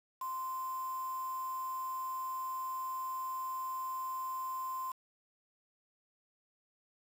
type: tone with quantisation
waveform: sine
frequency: 1040 Hz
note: C6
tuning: 11 cents flat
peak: -36 dBFS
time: 0.21-4.92 s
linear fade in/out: 5 ms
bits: 8
effects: none